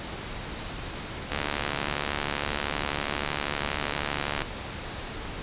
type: click train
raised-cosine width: 0.3 ms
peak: -11 dBFS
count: 226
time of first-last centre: 1.32-4.419 s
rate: 72.6 Hz
effects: pink hiss -36 dBFS RMS until 5.42 s + resampled to 8000 Hz